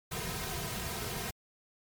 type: noise with comb filter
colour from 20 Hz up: pink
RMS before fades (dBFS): -37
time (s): 0.11-1.31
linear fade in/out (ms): 10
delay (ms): 3.5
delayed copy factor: -1
effects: MP3 96 kbps